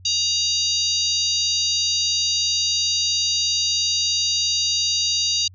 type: harmonic tone with a mistuned harmonic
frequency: 943 Hz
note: A#5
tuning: 20 cents sharp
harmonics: 3 / 4 / 5 / 6 / 7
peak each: -28 / -24 / -22 / -27 / -28 dBFS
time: 0.05-5.48 s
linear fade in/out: 5 ms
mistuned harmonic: 6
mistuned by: +72 cents
effects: added 92 Hz sine -43 dBFS peak until 5.54 s